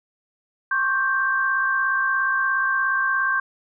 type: tone cluster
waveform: sine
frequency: 1077 / 1134 / 1571 Hz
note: C6 / C#6 / G6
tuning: +50 / +39 / +3 cents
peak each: -25 / -29 / -20 dBFS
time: 0.71-3.4 s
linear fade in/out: 5 ms
effects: none